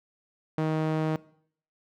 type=tone with band-pass filter; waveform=sawtooth; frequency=157 Hz; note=D#3; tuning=16 cents sharp; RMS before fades=-27 dBFS; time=0.58-1.16 s; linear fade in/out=0 ms; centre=420 Hz; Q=0.5; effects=noise-tail reverb RT60 0.6 s tail -20 dB re dry